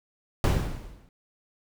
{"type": "noise with exponential decay", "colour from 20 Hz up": "brown", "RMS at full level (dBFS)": -17, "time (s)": [0.44, 1.09], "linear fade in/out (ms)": 1, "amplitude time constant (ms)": 140, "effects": []}